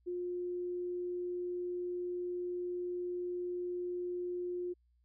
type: tone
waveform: sine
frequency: 355.7 Hz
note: F4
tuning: 32 cents sharp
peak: -35 dBFS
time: 0.06-4.74 s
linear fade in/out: 20 ms
effects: added 60 Hz sine -68 dBFS peak until 5.04 s